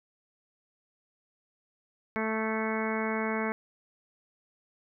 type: harmonic tone with a mistuned harmonic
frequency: 220 Hz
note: A3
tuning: in tune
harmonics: 1 / 2 / 3 / 4 / 5 / 6 / 7 / 8 / 9 / 10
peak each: -32 / -34 / -38 / -38 / -39 / -41 / -40 / -42 / -42 / -38 dBFS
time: 2.16-3.52 s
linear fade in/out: 0 ms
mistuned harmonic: 8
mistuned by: -16 cents
effects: none